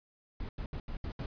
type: noise bursts at uneven times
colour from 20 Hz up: brown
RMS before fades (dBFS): -38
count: 6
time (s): 0.4-0.49 / 0.58-0.66 / 0.73-0.8 / 0.88-0.97 / 1.04-1.12 / 1.19-1.26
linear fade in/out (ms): 2
effects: resampled to 11025 Hz